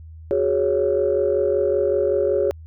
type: chord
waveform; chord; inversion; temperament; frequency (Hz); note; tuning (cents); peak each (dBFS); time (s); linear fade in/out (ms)
sine; F# suspended second; none; equal; 370 / 415.3 / 554.4; F#4 / G#4 / C#5; 0 / 0 / 0; -22 / -20 / -20; 0.31-2.51; 0
effects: tanh soft clip ceiling -9 dBFS + added 80 Hz sine -37 dBFS peak until 2.66 s